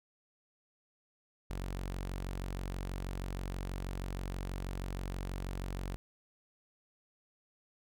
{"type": "tone", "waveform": "sawtooth", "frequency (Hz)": 46.25, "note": "F#1", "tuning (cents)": 0, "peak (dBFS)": -33, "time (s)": [1.5, 5.96], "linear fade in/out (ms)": 0, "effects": []}